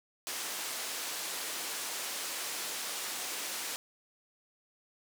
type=band-pass noise; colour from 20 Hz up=white; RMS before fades=-38 dBFS; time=0.27-3.76 s; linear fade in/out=0 ms; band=310 to 9900 Hz; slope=12 dB/octave; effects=none